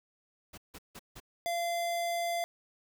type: noise bursts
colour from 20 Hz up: pink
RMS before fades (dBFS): -47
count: 4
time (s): 0.53-1.202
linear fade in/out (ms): 10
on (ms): 48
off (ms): 160
type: tone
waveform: square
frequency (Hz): 687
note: F5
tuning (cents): -29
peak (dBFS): -31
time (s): 1.46-2.44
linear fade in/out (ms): 0
effects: none